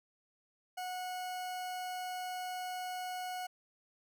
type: tone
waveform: 40% pulse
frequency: 732 Hz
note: F#5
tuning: 19 cents flat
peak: -37 dBFS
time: 0.77-3.47 s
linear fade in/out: 10 ms
effects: none